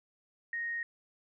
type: tone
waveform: sine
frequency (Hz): 1864.7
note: A#6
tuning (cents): 0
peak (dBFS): -33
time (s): 0.53-0.83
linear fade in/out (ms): 2
effects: none